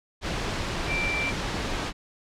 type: tone in noise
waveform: sine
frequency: 2349 Hz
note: D7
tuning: in tune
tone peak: -26 dBFS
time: 0.87-1.33 s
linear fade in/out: 50 ms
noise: pink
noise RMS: -29 dBFS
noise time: 0.21-1.93 s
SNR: 0 dB
effects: low-pass 5000 Hz 12 dB/octave